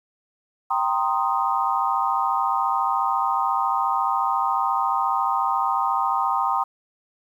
sine chord, C minor seventh, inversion second, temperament equal, 784 / 932.3 / 1046.5 / 1244.5 Hz, G5 / Bb5 / C6 / Eb6, 0 / 0 / 0 / 0 cents, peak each -25 dBFS, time 0.7-6.64 s, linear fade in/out 10 ms, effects 9-bit

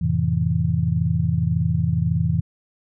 sine chord, F major seventh, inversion none, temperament just, 87.31 / 109.13 / 130.96 / 163.7 Hz, F2 / A2 / C3 / E3, 0 / -14 / +2 / -12 cents, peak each -24 / -25 / -24 / -21 dBFS, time 0.01-2.41 s, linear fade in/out 10 ms, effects none

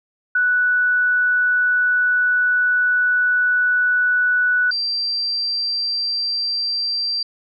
sine tone pair in turn, 1480 / 4708 Hz, F#6 / D8, 0 / +3 cents, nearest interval octave + minor sixth, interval 2003 cents, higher second, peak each -14 / -19 dBFS, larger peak first, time 0.35-4.71 / 4.71-7.23 s, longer first, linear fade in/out 5 ms, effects none

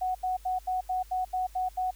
sine tone bursts, 740 Hz, F#5, in tune, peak -26 dBFS, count 9, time 0.01-1.91 s, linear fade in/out 10 ms, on 140 ms, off 80 ms, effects added 50 Hz sine -49 dBFS peak until 1.95 s + white hiss -58 dBFS RMS until 1.95 s

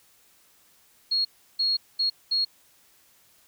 sine tone bursts at uneven times, 4300 Hz, C8, 47 cents sharp, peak -21 dBFS, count 4, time 1.11-1.25 / 1.59-1.77 / 1.99-2.1 / 2.31-2.45 s, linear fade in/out 10 ms, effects white hiss -60 dBFS RMS until 3.47 s

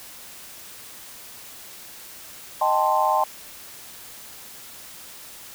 sine chord, A half-diminished seventh, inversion second, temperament equal, 622.3 / 784 / 880 / 1046.5 Hz, Eb5 / G5 / A5 / C6, 0 / 0 / 0 / 0 cents, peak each -25 / -23 / -22 / -23 dBFS, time 2.61-3.24 s, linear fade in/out 5 ms, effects white hiss -42 dBFS RMS until 5.54 s

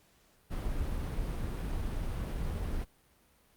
brown noise, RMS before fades -34 dBFS, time 0.5-2.85 s, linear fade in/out 20 ms, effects pink hiss -66 dBFS RMS until 3.56 s + Opus 48 kbps

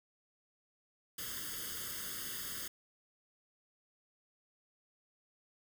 white noise with comb filter, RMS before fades -42 dBFS, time 1.18-2.68 s, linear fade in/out 5 ms, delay 0.61 ms, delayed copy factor +1, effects none

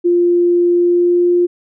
sine tone with pitch glide, 349.2 to 351.8 Hz, F4 to F4, 0 to +13 cents, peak -9 dBFS, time 0.04-1.47 s, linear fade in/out 20 ms, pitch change +13 cents, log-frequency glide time 0.71-1.32 s, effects none

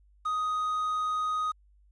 triangle tone with quantisation, 1249 Hz, D#6, 6 cents sharp, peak -25 dBFS, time 0.25-1.52 s, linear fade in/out 10 ms, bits 9, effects added 50 Hz sine -58 dBFS peak until 1.91 s + resampled to 22050 Hz

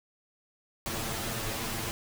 pink noise with comb filter, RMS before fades -34 dBFS, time 0.86-1.91 s, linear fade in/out 0 ms, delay 8.9 ms, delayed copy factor +0.9, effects none

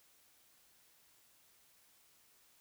silence, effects white hiss -68 dBFS RMS until 2.6 s

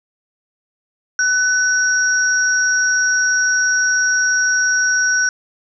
sine tone pair together, 1500 / 5663 Hz, F#6 / F8, +23 / +23 cents, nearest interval octave + major seventh, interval 2300 cents, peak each -14 / -19 dBFS, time 1.19-5.29 s, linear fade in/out 2 ms, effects none

